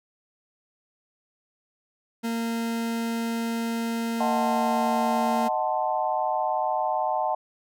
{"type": "tone", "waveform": "40% pulse", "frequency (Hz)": 230, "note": "A#3", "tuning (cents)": -23, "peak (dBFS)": -25, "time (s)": [2.23, 5.49], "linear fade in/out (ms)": 20}
{"type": "chord", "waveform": "sine", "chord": "D# diminished seventh", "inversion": "none", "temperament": "equal", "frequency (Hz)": [622.3, 740, 880, 1046.5], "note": ["D#5", "F#5", "A5", "C6"], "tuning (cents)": [0, 0, 0, 0], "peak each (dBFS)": [-29, -27, -27, -33], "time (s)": [4.2, 7.35], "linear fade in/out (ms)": 5}
{"effects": []}